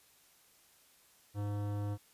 sine tone with hard clipping, 102.7 Hz, G#2, 19 cents flat, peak -36 dBFS, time 1.34-1.98 s, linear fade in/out 50 ms, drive 17 dB, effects white hiss -65 dBFS RMS until 2.13 s + resampled to 32000 Hz

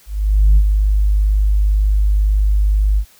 sine tone with ADSR envelope, 51 Hz, G#1, 31 cents flat, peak -4 dBFS, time 0.06-3.05 s, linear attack 510 ms, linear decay 56 ms, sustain -6 dB, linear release 72 ms, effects tanh soft clip ceiling -4 dBFS + white hiss -49 dBFS RMS until 3.19 s

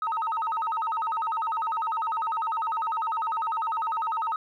sine tone with vibrato, 1074 Hz, C6, 45 cents sharp, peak -24 dBFS, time 0.02-4.36 s, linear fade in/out 2 ms, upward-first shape square, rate 10 Hz, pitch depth 290 cents each way, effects tanh soft clip ceiling -22 dBFS + 11-bit

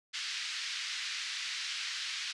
white band-pass noise, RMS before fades -38 dBFS, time 0.13-2.33 s, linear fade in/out 20 ms, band 1600 to 5200 Hz, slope 24 dB/octave, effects resampled to 24000 Hz

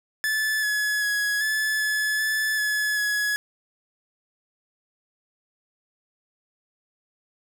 45% pulse tone with pitch steps, 1739 / 1697 / 1674 / 1729 / 1718 / 1738 / 1707 / 1684 Hz, A6 / G#6 / G#6 / A6 / A6 / A6 / G#6 / G#6, -21 / +37 / +13 / -31 / -42 / -22 / +47 / +24 cents, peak -22 dBFS, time 0.24-3.36 s, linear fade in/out 0 ms, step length 390 ms, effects none

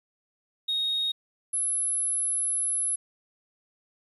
sine tone pair in turn, 3738 / 10984 Hz, A#7 / F9, +4 / -30 cents, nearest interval octave + perfect fifth, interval 1866 cents, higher second, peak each -23 / -23 dBFS, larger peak neither, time 0.68-1.12 / 1.53-2.96 s, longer second, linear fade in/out 10 ms, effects tanh soft clip ceiling -22 dBFS + 10-bit

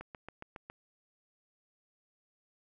click train, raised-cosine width 0.5 ms, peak -29 dBFS, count 6, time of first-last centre 0.01-0.7 s, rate 7.25 Hz, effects none

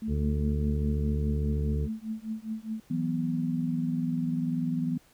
sine tone with tremolo, 220 Hz, A3, in tune, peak -28 dBFS, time 0.02-2.8 s, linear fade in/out 2 ms, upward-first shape triangle, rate 4.9 Hz, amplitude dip 100%
harmonic tone, 73.4 Hz, D2, in tune, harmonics 1 / 2 / 3 / 4 / 5 / 6, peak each -27 / -31 / -40 / -46 / -45 / -39 dBFS, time 0.07-1.89 s, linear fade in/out 50 ms
sine chord, E suspended second, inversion none, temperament equal, 164.81 / 185 / 246.9 Hz, E3 / F#3 / B3, 0 / 0 / 0 cents, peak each -30 / -35 / -29 dBFS, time 2.9-4.98 s, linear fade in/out 10 ms
effects pink hiss -61 dBFS RMS until 5.13 s

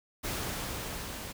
pink noise with level ramp, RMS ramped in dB -34 to -41 dBFS, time 0.23-1.33 s, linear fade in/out 20 ms, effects none

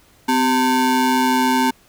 square ring-modulated tone, 322.3 Hz, E4, 39 cents flat, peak -12 dBFS, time 0.28-1.71 s, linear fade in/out 10 ms, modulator 578 Hz, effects pink hiss -53 dBFS RMS until 1.88 s

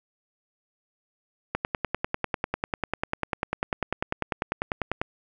click train, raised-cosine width 0.5 ms, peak -10 dBFS, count 36, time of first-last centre 1.55-5.015 s, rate 10.1 Hz, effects none

